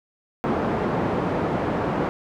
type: band-pass noise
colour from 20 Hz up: pink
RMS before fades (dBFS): -24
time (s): 0.44-2.09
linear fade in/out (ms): 0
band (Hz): 150 to 1000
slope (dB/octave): 12
effects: none